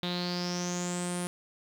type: tone with low-pass filter sweep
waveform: sawtooth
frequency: 177.2 Hz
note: F3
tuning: 25 cents sharp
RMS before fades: -33 dBFS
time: 0.03-1.27 s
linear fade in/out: 0 ms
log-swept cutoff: 3700 to 10000 Hz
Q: 9.1
effects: 9-bit